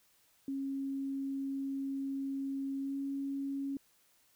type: tone with pitch glide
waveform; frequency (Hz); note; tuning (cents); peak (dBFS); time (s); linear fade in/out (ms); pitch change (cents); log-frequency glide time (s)
sine; 272.8 to 276; C#4 to C#4; -28 to -7; -34; 0.48-3.77; 2; +21; 2.8-2.96
effects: white hiss -69 dBFS RMS until 4.35 s